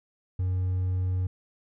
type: tone with hard clipping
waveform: triangle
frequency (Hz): 92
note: F#2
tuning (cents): -9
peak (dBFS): -25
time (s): 0.39-1.27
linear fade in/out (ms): 5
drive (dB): 5
effects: none